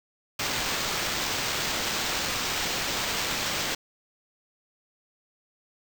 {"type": "noise with sample-and-hold", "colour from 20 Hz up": "white", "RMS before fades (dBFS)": -29, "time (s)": [0.39, 3.75], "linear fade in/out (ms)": 5, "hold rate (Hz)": 11025, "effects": []}